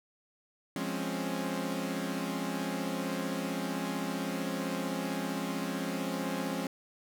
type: chord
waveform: sawtooth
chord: Db major seventh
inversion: first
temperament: equal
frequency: 174.61 / 207.7 / 261.6 / 277.2 Hz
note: F3 / Ab3 / C4 / Db4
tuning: 0 / 0 / 0 / 0 cents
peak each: -34 dBFS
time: 0.76-6.67 s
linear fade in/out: 2 ms
effects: none